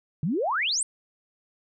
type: exponential sweep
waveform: sine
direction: up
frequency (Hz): 137.6 to 9100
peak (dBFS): -23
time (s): 0.23-0.83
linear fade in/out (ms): 2
effects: none